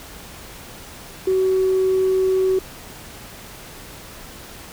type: tone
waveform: sine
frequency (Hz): 376.9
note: F#4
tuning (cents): +32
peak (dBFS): -14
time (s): 1.27-2.59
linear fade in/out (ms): 5
effects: tanh soft clip ceiling -11 dBFS + pink hiss -39 dBFS RMS until 4.72 s